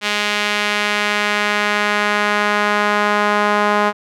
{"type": "tone with band-pass filter sweep", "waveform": "sawtooth", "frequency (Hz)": 207.7, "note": "G#3", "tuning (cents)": 0, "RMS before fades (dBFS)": -17, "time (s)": [0.01, 3.93], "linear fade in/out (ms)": 50, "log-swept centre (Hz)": [2800, 1100], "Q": 1.2, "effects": []}